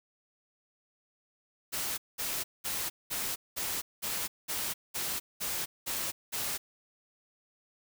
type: noise bursts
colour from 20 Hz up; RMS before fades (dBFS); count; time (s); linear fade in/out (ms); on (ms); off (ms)
white; -34; 11; 1.72-6.58; 20; 260; 200
effects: none